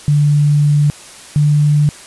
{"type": "tone pair in turn", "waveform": "sine", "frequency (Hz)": [146.83, 148.02], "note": ["D3", "D3"], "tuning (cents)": [0, 14], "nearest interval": "unison", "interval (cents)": 14, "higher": "second", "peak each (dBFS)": -8, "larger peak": "neither", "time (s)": [[0.08, 0.9], [1.36, 1.89]], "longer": "first", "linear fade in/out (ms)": 0, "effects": ["white hiss -36 dBFS RMS until 2.06 s", "resampled to 24000 Hz"]}